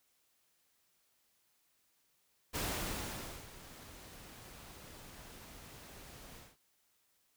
pink noise with ADSR envelope, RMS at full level -36 dBFS, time 2.53-6.57 s, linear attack 29 ms, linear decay 900 ms, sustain -17 dB, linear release 200 ms, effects white hiss -75 dBFS RMS until 7.36 s

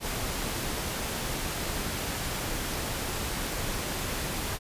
pink noise, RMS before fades -32 dBFS, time 0-4.59 s, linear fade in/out 50 ms, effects resampled to 32000 Hz

